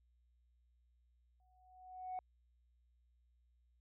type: tone with exponential growth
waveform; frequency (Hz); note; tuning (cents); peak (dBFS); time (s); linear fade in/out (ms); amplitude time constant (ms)
sine; 740; F#5; 0; -37; 1.4-2.19; 1; 170
effects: tanh soft clip ceiling -37 dBFS + added 60 Hz sine -70 dBFS peak until 3.8 s